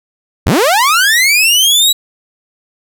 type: linear sweep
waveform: sawtooth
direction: up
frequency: 40.32 to 3923 Hz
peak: -4 dBFS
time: 0.46-1.93 s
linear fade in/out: 10 ms
effects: none